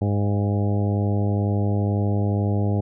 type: harmonic tone with a mistuned harmonic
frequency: 102.1 Hz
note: G#2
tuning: 29 cents flat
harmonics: 1 / 2 / 3 / 4 / 5 / 6 / 7 / 8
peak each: -20 / -26 / -30 / -32 / -34 / -36 / -37 / -38 dBFS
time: 0.01-2.81 s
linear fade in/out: 10 ms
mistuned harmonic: 7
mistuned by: -25 cents
effects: none